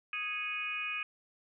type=harmonic tone with a mistuned harmonic; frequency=414.6 Hz; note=G#4; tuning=3 cents flat; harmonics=3 / 4 / 5 / 6 / 7; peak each=-43 / -45 / -44 / -35 / -46 dBFS; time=0.13-1.03 s; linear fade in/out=2 ms; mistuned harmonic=5; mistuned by=+96 cents; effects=none